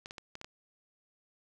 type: clicks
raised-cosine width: 0.2 ms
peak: -26 dBFS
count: 6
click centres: 0.059 / 0.109 / 0.182 / 0.354 / 0.414 / 0.445 s
effects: none